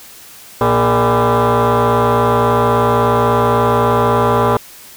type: tone with frequency modulation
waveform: sine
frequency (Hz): 293.7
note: D4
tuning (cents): 0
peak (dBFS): -7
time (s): 0.61-4.57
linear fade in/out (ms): 2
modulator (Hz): 177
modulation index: 5.4
effects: tanh soft clip ceiling -9 dBFS + white hiss -38 dBFS RMS until 4.96 s